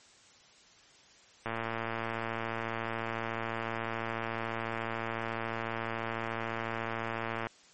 click train, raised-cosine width 0.5 ms, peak -19 dBFS, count 686, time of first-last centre 1.46-7.469 s, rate 114 Hz, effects white hiss -59 dBFS RMS until 7.73 s + MP3 32 kbps

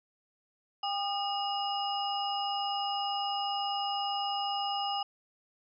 sine tone cluster, 801 / 1219 / 2872 / 5080 Hz, G5 / D#6 / F7 / D#8, +37 / -36 / +48 / +35 cents, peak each -32 / -39 / -36 / -40 dBFS, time 0.83-5.03 s, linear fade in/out 5 ms, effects none

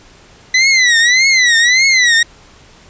sawtooth tone with vibrato, 1992 Hz, B6, 14 cents sharp, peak -4 dBFS, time 0.54-2.23 s, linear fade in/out 5 ms, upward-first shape triangle, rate 1.7 Hz, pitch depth 170 cents each way, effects pink hiss -43 dBFS RMS until 2.89 s + resampled to 16000 Hz

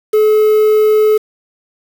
triangle tone with quantisation, 428.5 Hz, A4, 46 cents flat, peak -5 dBFS, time 0.13-1.18 s, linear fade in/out 10 ms, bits 5, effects none

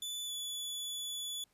sawtooth tone with pitch glide, 3481 to 3437 Hz, A7 to A7, -19 to -41 cents, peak -35 dBFS, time 0.02-1.44 s, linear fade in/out 2 ms, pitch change -22 cents, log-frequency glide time 0.26-0.31 s, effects pink hiss -73 dBFS RMS until 1.53 s + resampled to 32000 Hz

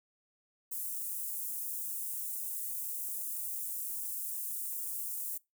white high-pass noise, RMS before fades -38 dBFS, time 0.71-5.38 s, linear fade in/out 10 ms, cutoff 8700 Hz, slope 24 dB/octave, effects noise-tail reverb RT60 0.2 s tail -22 dB re dry

